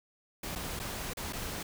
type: noise with dropouts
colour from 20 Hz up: pink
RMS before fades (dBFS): -38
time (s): 0.43-1.63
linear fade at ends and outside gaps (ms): 5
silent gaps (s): 0.553-0.557 / 0.793-0.798 / 1.135-1.17 / 1.326-1.331
effects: none